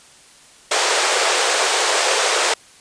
pink band-pass noise, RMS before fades -18 dBFS, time 0.71-2.54 s, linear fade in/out 5 ms, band 400 to 9100 Hz, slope 48 dB/octave, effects white hiss -47 dBFS RMS until 2.8 s + resampled to 22050 Hz

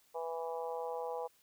harmonic tone, 164.81 Hz, E3, in tune, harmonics 3 / 4 / 5 / 6 / 7, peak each -39 / -45 / -42 / -46 / -54 dBFS, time 0.14-1.28 s, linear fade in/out 20 ms, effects white hiss -69 dBFS RMS until 1.42 s

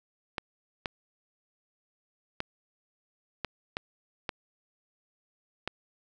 clicks, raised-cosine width 0.3 ms, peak -15 dBFS, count 7, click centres 0.382 / 0.858 / 2.404 / 3.447 / 3.769 / 4.292 / 5.676 s, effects none

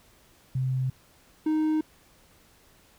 sine / triangle tone pair in turn, 130 / 310.9 Hz, C3 / D#4, -11 / -1 cents, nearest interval octave + minor third, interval 1510 cents, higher second, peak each -24 / -20 dBFS, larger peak second, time 0.55-0.9 / 1.46-1.81 s, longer neither, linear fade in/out 5 ms, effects pink hiss -59 dBFS RMS until 2.98 s

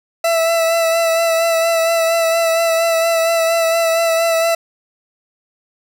40% pulse tone with vibrato, 662 Hz, E5, 7 cents sharp, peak -12 dBFS, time 0.24-4.55 s, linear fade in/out 5 ms, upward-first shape sine, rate 4.3 Hz, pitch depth 23 cents each way, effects none

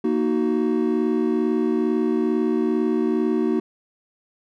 triangle chord, D# minor, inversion second, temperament just, 233.3 / 311.1 / 373.4 Hz, A#3 / D#4 / F#4, +2 / 0 / +16 cents, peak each -21 dBFS, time 0.04-3.6 s, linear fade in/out 5 ms, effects none

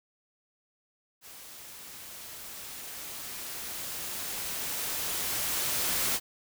white noise with level ramp, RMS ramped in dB -48 to -28 dBFS, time 1.21-6.2 s, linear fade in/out 50 ms, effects none

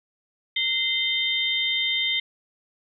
sine tone cluster, 2074 / 3130 / 3638 Hz, C7 / G7 / A#7, -16 / -3 / -43 cents, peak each -26 dBFS, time 0.56-2.2 s, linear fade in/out 5 ms, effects none

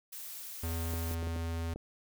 blue noise, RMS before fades -44 dBFS, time 0.12-1.15 s, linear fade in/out 10 ms
square tone, 83 Hz, E2, 12 cents sharp, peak -34 dBFS, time 0.63-1.74 s, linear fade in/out 5 ms
clicks, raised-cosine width 2 ms, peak -29 dBFS, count 6, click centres 0.937 / 1.112 / 1.228 / 1.272 / 1.362 / 1.76 s
effects none

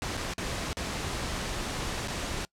pink noise with dropouts, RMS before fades -33 dBFS, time 0.02-2.45 s, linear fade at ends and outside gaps 0 ms, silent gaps 0.169-0.174 / 0.336-0.381 / 0.73-0.77 / 2.075-2.082 s, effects noise-tail reverb RT60 0.1 s tail -24 dB re dry + low-pass 8000 Hz 12 dB/octave

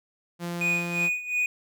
sawtooth tone, 172.8 Hz, F3, 18 cents flat, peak -26 dBFS, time 0.39-1.1 s, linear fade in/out 50 ms
triangle tone with tremolo, 2473 Hz, D#7, 11 cents flat, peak -20 dBFS, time 0.61-1.46 s, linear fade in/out 2 ms, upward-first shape sine, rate 2.8 Hz, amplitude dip 80%
effects none

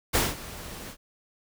pink noise with ADSR envelope, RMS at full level -21 dBFS, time 0.13-0.97 s, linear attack 22 ms, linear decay 190 ms, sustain -19 dB, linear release 73 ms, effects none

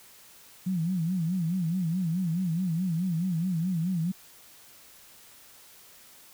sine tone with vibrato, 174.1 Hz, F3, 5 cents flat, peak -25 dBFS, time 0.66-4.12 s, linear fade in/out 10 ms, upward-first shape sine, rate 4.7 Hz, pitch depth 150 cents each way, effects white hiss -53 dBFS RMS until 6.33 s

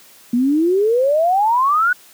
sine exponential sweep, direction up, 233.1 to 1500 Hz, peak -12 dBFS, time 0.33-1.93 s, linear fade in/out 5 ms, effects white hiss -46 dBFS RMS until 2.13 s + high-pass 150 Hz 12 dB/octave

